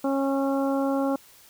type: harmonic tone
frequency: 273.6 Hz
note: C#4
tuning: 23 cents flat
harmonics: 1 / 2 / 3 / 4 / 5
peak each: -24 / -27 / -32 / -36 / -38 dBFS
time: 0.04-1.16 s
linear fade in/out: 5 ms
effects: white hiss -53 dBFS RMS until 1.49 s